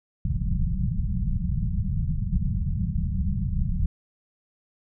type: low-pass noise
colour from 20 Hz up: pink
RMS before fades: -25 dBFS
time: 0.25-3.86 s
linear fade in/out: 2 ms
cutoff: 200 Hz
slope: 96 dB/octave
effects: none